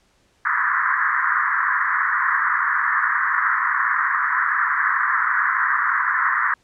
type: band-pass noise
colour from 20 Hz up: white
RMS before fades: -20 dBFS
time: 0.45-6.54 s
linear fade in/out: 5 ms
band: 1000 to 1900 Hz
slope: 96 dB/octave
effects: pink hiss -61 dBFS RMS until 6.63 s + low-pass 8000 Hz 12 dB/octave